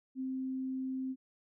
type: tone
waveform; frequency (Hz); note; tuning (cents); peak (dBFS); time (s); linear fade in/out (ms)
sine; 261.6; C4; 0; -34; 0.15-1.16; 50
effects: none